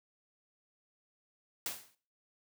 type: noise with exponential decay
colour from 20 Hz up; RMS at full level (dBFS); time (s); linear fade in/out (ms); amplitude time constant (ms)
white; -34; 1.66-1.95; 1; 61
effects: noise-tail reverb RT60 0.4 s tail -17 dB re dry + high-pass 100 Hz 12 dB/octave